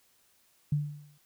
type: tone with exponential decay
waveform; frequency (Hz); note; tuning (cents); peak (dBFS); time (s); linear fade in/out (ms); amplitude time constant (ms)
sine; 147.2; D3; +4; -22; 0.72-1.18; 5; 100
effects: white hiss -67 dBFS RMS until 1.25 s